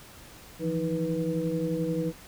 sine tone cluster, 160.9 / 172.3 / 317.5 / 489.5 Hz, E3 / F3 / D#4 / B4, -42 / -23 / +35 / -15 cents, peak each -34 / -31 / -31 / -31 dBFS, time 0.59-2.13 s, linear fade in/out 50 ms, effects pink hiss -49 dBFS RMS until 2.27 s

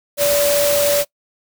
sine tone in noise, 577 Hz, D5, 31 cents flat, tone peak -14 dBFS, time 0.17-1.05 s, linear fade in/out 50 ms, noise white, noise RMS -20 dBFS, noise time 0.17-1.05 s, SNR +3 dB, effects noise-tail reverb RT60 0.1 s tail -22 dB re dry

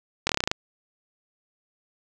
slowing click train, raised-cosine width 0.2 ms, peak -5 dBFS, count 9, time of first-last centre 0.27-0.515 s, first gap 23 ms, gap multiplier 1.08, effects none

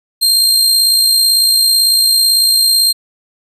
sawtooth tone with amplitude modulation, 4186 Hz, C8, in tune, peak -4 dBFS, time 0.21-2.93 s, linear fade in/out 20 ms, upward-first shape sine, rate 58 Hz, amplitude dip 30%, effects resampled to 32000 Hz

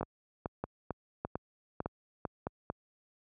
two click trains, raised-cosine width 1 ms, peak -20 / -20 dBFS, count 7 / 5, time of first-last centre 0.01-2.701 / 0.03-2.469 s, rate 2.23 / 1.64 Hz, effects high-pass 60 Hz 12 dB/octave

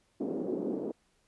white band-pass noise, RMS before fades -34 dBFS, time 0.2-0.92 s, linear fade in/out 10 ms, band 230 to 410 Hz, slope 24 dB/octave, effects pink hiss -71 dBFS RMS until 1.27 s + resampled to 24000 Hz

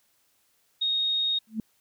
sine tone, 3729 Hz, A#7, in tune, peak -23 dBFS, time 0.81-1.39 s, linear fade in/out 10 ms
sine tone with exponential growth, 220 Hz, A3, in tune, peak -23 dBFS, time 1.47-1.6 s, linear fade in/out 2 ms, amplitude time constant 28 ms
effects white hiss -68 dBFS RMS until 1.8 s

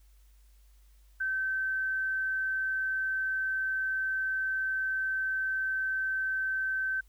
sine tone, 1543 Hz, G6, 28 cents flat, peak -28 dBFS, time 1.2-7.01 s, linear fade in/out 10 ms, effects added 50 Hz sine -56 dBFS peak until 7.08 s + white hiss -70 dBFS RMS until 7.08 s

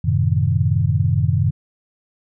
sine chord, F# diminished seventh, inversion none, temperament equal, 92.5 / 110 / 130.81 / 155.56 Hz, F#2 / A2 / C3 / Eb3, 0 / 0 / 0 / 0 cents, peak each -19 / -20 / -20 / -21 dBFS, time 0.04-1.51 s, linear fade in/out 10 ms, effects none

